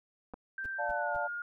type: clicks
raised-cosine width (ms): 1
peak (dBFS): -30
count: 2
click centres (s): 0.337 / 0.341
type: tone with pitch glide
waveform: sine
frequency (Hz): 1568 to 1421.3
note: G6 to F6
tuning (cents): 0 to +30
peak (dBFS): -35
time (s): 0.58-1.42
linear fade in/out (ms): 2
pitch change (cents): -170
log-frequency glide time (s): 0.8-1.16
type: noise bursts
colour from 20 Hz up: brown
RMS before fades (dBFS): -46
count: 3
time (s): 0.64-1.166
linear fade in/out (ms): 2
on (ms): 22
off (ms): 230
type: chord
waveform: sine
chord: D minor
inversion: none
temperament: just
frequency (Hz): 587.3 / 704.8 / 881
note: D5 / F5 / A5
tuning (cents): 0 / +16 / +2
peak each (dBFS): -36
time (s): 0.78-1.28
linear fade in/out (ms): 20
effects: none